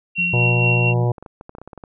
sine tone with tremolo, 2738 Hz, F7, 35 cents flat, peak -16 dBFS, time 0.15-0.94 s, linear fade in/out 50 ms, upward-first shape sine, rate 4.2 Hz, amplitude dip 40%
sine tone with vibrato, 174.61 Hz, F3, in tune, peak -26 dBFS, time 0.18-1.05 s, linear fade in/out 5 ms, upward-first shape square, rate 11 Hz, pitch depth 9 cents each way
harmonic tone, 120.9 Hz, B2, 36 cents flat, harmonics 1 / 3 / 4 / 5 / 6 / 7 / 8, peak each -16 / -26 / -28 / -30 / -32 / -33 / -34 dBFS, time 0.33-1.12 s, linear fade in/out 5 ms
clicks, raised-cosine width 1 ms, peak -23 dBFS, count 12, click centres 1.182 / 1.226 / 1.262 / 1.411 / 1.494 / 1.551 / 1.584 / 1.616 / 1.676 / 1.732 / 1.777 / 1.838 s
effects none

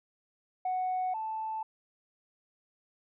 sine tone pair in turn, 740 / 878.3 Hz, F#5 / A5, 0 / -3 cents, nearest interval minor third, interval 297 cents, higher second, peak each -27 / -32 dBFS, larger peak first, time 0.65-1.14 / 1.14-1.63 s, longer neither, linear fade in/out 5 ms, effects tanh soft clip ceiling -26 dBFS

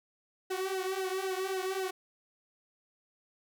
sawtooth tone with flanger, 378.6 Hz, F#4, 40 cents sharp, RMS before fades -34 dBFS, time 0.5-1.91 s, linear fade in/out 10 ms, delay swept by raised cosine 0.85 to 4.05 ms, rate 3.8 Hz, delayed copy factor -0.85, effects none

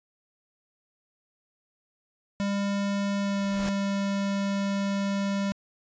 square tone with pitch glide, 200 to 198.39 Hz, G3 to G3, +35 to +21 cents, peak -26 dBFS, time 2.4-5.52 s, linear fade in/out 0 ms, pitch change -14 cents, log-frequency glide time 3.2-3.46 s
pink noise with exponential growth, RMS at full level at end -32 dBFS, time 3.28-3.69 s, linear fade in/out 1 ms, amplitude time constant 89 ms
effects resampled to 16000 Hz

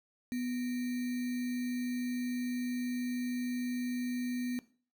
sine tone with sample-and-hold, 246.9 Hz, B3, in tune, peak -32 dBFS, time 0.32-4.59 s, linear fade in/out 0 ms, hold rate 2100 Hz, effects noise-tail reverb RT60 0.4 s tail -17 dB re dry

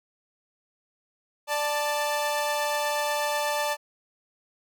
sawtooth tone pair together, 590 / 880.9 Hz, D5 / A5, +8 / +2 cents, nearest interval perfect fifth, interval 694 cents, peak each -24 dBFS, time 1.47-3.77 s, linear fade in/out 50 ms, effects none

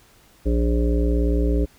harmonic tone, 58.5 Hz, A#1, 7 cents sharp, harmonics 1 / 3 / 5 / 7 / 9 / 10, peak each -18 / -29 / -25 / -27 / -31 / -39 dBFS, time 0.45-1.66 s, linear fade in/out 20 ms, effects pink hiss -54 dBFS RMS until 1.78 s

